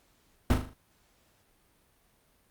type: noise with echo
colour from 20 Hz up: brown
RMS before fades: -22 dBFS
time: 0.5-0.54 s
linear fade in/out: 2 ms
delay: 39 ms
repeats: 5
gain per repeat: -6 dB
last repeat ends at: 0.735 s
effects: pink hiss -67 dBFS RMS until 2.5 s + Opus 48 kbps